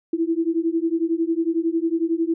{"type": "beating tone pair", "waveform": "sine", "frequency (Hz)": [325, 336], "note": ["E4", "E4"], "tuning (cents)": [-24, 33], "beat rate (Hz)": 11, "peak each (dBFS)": -22, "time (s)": [0.13, 2.34], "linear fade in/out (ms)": 5, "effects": []}